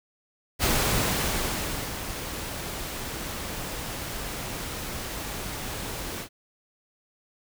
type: noise with ADSR envelope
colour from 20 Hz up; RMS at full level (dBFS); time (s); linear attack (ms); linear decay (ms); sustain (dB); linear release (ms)
pink; -23; 0.59-6.29; 43; 1300; -11; 86
effects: none